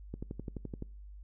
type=click train; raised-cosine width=3 ms; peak=-26 dBFS; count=9; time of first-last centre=0.14-0.824 s; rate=11.7 Hz; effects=noise-tail reverb RT60 0.4 s tail -24 dB re dry + added 50 Hz sine -46 dBFS peak until 1.23 s